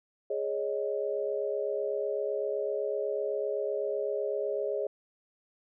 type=chord; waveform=sine; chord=Ab suspended fourth; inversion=none; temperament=equal; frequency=415.3 / 554.4 / 622.3 Hz; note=Ab4 / Db5 / Eb5; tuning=0 / 0 / 0 cents; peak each=-32 / -33 / -35 dBFS; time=0.3-4.87 s; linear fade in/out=5 ms; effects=none